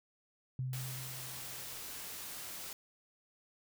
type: tone with exponential decay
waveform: sine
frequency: 128.9 Hz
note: C3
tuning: 26 cents flat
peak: -33 dBFS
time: 0.59-2.07 s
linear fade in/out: 2 ms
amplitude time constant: 320 ms
type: noise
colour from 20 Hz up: white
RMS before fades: -45 dBFS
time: 0.73-2.73 s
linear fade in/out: 2 ms
effects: none